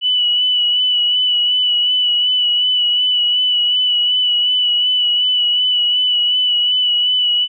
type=tone with vibrato; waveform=sine; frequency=2960 Hz; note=F#7; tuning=in tune; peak=-12 dBFS; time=0.01-7.48 s; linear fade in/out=50 ms; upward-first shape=sine; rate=2.7 Hz; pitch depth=26 cents each way; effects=none